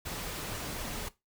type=noise with flanger; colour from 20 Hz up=pink; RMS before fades=-38 dBFS; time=0.05-1.09 s; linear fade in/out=10 ms; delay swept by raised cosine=1.7 to 7 ms; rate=4 Hz; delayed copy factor=+0.5; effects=noise-tail reverb RT60 0.2 s tail -17 dB re dry